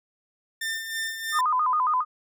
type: tone with tremolo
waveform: sawtooth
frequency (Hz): 1797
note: A6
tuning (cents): +36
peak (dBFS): -23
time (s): 0.61-1.41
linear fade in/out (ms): 5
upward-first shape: sine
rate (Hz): 3.1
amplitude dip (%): 55
type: tone with vibrato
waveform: sine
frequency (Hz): 1115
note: C#6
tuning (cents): +10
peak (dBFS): -20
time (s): 1.32-2.05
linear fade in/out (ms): 50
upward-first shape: square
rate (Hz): 7.3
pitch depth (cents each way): 170
effects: none